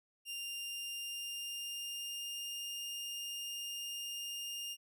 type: tone with pitch glide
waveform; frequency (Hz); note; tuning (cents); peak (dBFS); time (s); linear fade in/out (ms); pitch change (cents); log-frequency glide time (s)
sawtooth; 2794 to 2817; F7 to F7; 0 to +14; -37; 0.25-4.77; 50; +14; 0.4-2.71
effects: none